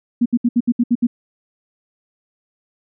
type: tone bursts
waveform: sine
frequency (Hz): 239.3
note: A#3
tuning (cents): +46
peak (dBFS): -11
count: 8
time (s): 0.21-1.07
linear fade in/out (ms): 10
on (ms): 48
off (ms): 68
effects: none